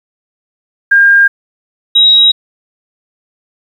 sine tone pair in turn, 1608 / 3824 Hz, G6 / A#7, +44 / +43 cents, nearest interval octave + minor third, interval 1499 cents, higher second, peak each -3 dBFS, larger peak neither, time 0.91-1.28 / 1.95-2.32 s, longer neither, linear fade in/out 10 ms, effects 7-bit

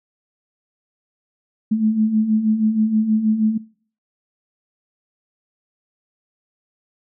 sine beating tone pair, 212.7 / 219 Hz, G#3 / A3, +42 / -8 cents, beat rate 6.3 Hz, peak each -22 / -16 dBFS, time 1.71-3.58 s, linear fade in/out 10 ms, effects noise-tail reverb RT60 0.5 s tail -22 dB re dry

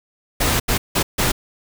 pink noise bursts at uneven times, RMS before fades -18 dBFS, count 4, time 0.4-0.6 / 0.68-0.78 / 0.95-1.03 / 1.18-1.32 s, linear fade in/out 10 ms, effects none

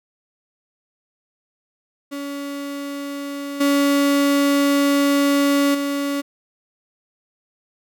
35% pulse tone with level steps, 282.5 Hz, C#4, 33 cents sharp, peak -25 / -13 / -19 dBFS, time 2.11-6.22 s, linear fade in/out 20 ms, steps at 3.6 / 5.74 s, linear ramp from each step 10 ms, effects none

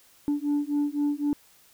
sine beating tone pair, 289 / 292.9 Hz, D4 / D4, -28 / -5 cents, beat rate 3.9 Hz, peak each -25 dBFS, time 0.28-1.33 s, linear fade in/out 0 ms, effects tanh soft clip ceiling -20 dBFS + white hiss -58 dBFS RMS until 1.73 s

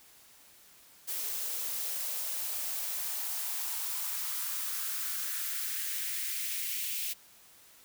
blue noise with high-pass filter sweep, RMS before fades -35 dBFS, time 1.07-7.14 s, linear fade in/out 20 ms, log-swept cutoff 370 to 2600 Hz, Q 2.4, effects white hiss -58 dBFS RMS until 7.84 s

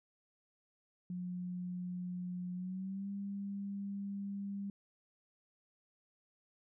sine tone with pitch glide, 179.6 to 199.28 Hz, F3 to G3, +49 to +29 cents, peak -38 dBFS, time 1.1-4.7 s, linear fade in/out 2 ms, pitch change +180 cents, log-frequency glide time 2.54-3.09 s, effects none

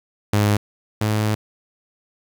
sawtooth tone pair in turn, 103.83 / 107.12 Hz, G#2 / A2, 0 / -46 cents, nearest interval minor second, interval 54 cents, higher second, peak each -11 / -14 dBFS, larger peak first, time 0.33-0.57 / 1.01-1.35 s, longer second, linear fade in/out 5 ms, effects 8-bit

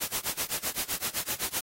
white noise with tremolo, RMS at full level -29 dBFS, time 0-1.61 s, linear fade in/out 20 ms, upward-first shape sine, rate 7.8 Hz, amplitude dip 95%, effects AAC 48 kbps

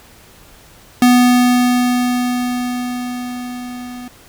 square tone with level ramp, 246.9 Hz, B3, in tune, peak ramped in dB -7 to -29 dBFS, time 1.02-4.08 s, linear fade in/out 2 ms, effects pink hiss -44 dBFS RMS until 4.28 s

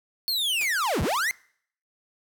45% pulse linear two-way sweep, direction down then up, 4435 to 43.65 to 2135 Hz, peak -23 dBFS, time 0.28-1.31 s, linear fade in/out 0 ms, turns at 1.02 s
white noise with exponential decay, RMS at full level -33 dBFS, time 0.61-0.75 s, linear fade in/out 1 ms, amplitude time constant 30 ms
effects noise-tail reverb RT60 0.6 s tail -25 dB re dry

